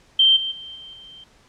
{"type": "tone with level steps", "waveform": "sine", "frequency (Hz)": 3136, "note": "G7", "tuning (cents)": 0, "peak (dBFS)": [-11, -23, -34, -37, -40], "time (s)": [0.19, 1.24], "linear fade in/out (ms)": 5, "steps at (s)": [0.36, 0.51, 0.75, 0.93], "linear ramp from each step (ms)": 10, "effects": ["pink hiss -55 dBFS RMS until 1.48 s", "low-pass 7000 Hz 12 dB/octave"]}